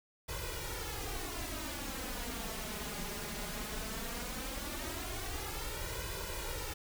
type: noise with flanger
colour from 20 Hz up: pink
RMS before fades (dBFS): -40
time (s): 0.28-6.74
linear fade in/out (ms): 10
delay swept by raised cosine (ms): 2 to 4.9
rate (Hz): 0.17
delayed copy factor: +0.85
effects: none